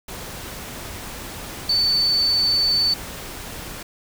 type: tone in noise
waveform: sine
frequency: 4512 Hz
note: C#8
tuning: 30 cents sharp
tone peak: -16 dBFS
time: 1.69-2.94 s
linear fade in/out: 5 ms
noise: pink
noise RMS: -34 dBFS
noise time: 0.08-3.83 s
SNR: +15 dB
effects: none